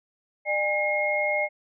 sine tone cluster, 602 / 814 / 2147 Hz, D5 / G#5 / C7, +43 / -35 / +44 cents, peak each -26 / -31 / -25 dBFS, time 0.45-1.49 s, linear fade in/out 50 ms, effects none

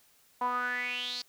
sawtooth tone with band-pass filter sweep, 246.9 Hz, B3, in tune, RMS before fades -33 dBFS, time 0.41-1.22 s, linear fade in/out 5 ms, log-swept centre 910 to 4700 Hz, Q 7.6, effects white hiss -64 dBFS RMS until 1.28 s

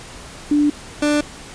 sine / 30% pulse tone pair in turn, 293.7 / 295.6 Hz, D4 / D4, 0 / +11 cents, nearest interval unison, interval 11 cents, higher second, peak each -12 dBFS, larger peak neither, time 0.51-0.7 / 1.02-1.21 s, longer neither, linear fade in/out 5 ms, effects pink hiss -37 dBFS RMS until 1.54 s + resampled to 22050 Hz

